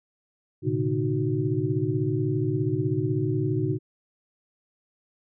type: tone cluster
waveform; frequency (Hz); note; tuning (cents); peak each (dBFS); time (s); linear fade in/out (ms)
sine; 112.2 / 127.8 / 144.3 / 311 / 371.1; A2 / C3 / D3 / D#4 / F#4; +34 / -40 / -30 / -1 / +5; -29; 0.62-3.79; 50
effects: none